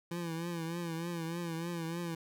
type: tone with vibrato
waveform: 25% pulse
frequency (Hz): 168.2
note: E3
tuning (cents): +35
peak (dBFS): -32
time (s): 0.11-2.15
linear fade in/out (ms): 5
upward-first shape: triangle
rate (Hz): 3.3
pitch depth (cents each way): 73
effects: none